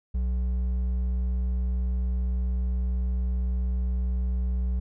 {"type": "tone with hard clipping", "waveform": "triangle", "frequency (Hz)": 61.74, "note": "B1", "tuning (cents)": 0, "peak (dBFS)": -25, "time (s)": [0.14, 4.8], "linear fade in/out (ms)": 10, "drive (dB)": 8, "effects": []}